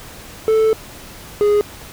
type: tone pair in turn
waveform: triangle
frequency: 440 / 414.4 Hz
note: A4 / G#4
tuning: 0 / -4 cents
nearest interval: minor second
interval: 104 cents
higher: first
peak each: -9 dBFS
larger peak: neither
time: 0.48-0.73 / 1.41-1.61 s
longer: first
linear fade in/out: 0 ms
effects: pink hiss -37 dBFS RMS until 1.92 s